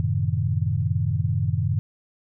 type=chord; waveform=sine; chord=F# diminished seventh; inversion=none; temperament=equal with one note detuned; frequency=92.5 / 110 / 130.81 / 154.85 Hz; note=F#2 / A2 / C3 / Eb3; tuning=0 / 0 / 0 / -8 cents; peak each=-25 / -25 / -27 / -27 dBFS; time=0-1.79 s; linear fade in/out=0 ms; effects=none